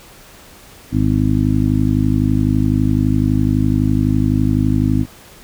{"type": "harmonic tone", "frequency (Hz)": 51.91, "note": "G#1", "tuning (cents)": 0, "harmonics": [1, 2, 3, 4, 5, 6], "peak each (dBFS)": [-21, -17, -20, -23, -17, -22], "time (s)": [0.91, 5.06], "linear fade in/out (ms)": 50, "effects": ["pink hiss -42 dBFS RMS until 5.43 s"]}